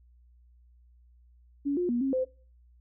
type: tone with pitch steps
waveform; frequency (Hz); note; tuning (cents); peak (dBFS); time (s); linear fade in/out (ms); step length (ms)
sine; 283.1 / 355.7 / 239.9 / 269.4 / 516; C#4 / F4 / A#3 / C#4 / C5; +37 / +32 / +50 / -49 / -24; -25; 1.65-2.25; 20; 120
effects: noise-tail reverb RT60 0.4 s tail -22 dB re dry + added 60 Hz sine -56 dBFS peak until 2.8 s